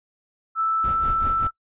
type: tone with pitch glide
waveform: sine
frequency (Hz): 1318.5 to 1326.1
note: E6 to E6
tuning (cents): 0 to +10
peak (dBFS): -19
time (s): 0.55-1.51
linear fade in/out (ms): 50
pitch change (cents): +10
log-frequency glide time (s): 0.91-0.99
type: noise with tremolo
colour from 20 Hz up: brown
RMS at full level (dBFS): -28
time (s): 0.84-1.47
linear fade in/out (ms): 0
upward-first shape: sine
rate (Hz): 5.2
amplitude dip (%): 75
effects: noise-tail reverb RT60 0.1 s tail -21 dB re dry + resampled to 8000 Hz